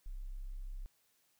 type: tone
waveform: sine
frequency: 33.04 Hz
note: C1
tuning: 18 cents sharp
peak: -40 dBFS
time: 0.06-0.86 s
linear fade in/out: 0 ms
effects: white hiss -74 dBFS RMS until 1.39 s